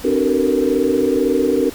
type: tone cluster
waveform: sine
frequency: 265.7 / 301.5 / 380.1 / 452.5 / 474.5 Hz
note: C4 / D4 / F#4 / A4 / A#4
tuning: +27 / +46 / +47 / +48 / +31 cents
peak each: -20 dBFS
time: 0.04-1.7 s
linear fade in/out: 10 ms
effects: pink hiss -35 dBFS RMS until 1.74 s